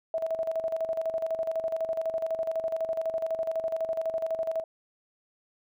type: tone with tremolo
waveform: sine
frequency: 650 Hz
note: E5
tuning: 24 cents flat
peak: -25 dBFS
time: 0.14-4.64 s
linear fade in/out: 2 ms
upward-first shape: square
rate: 12 Hz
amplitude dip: 65%
effects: none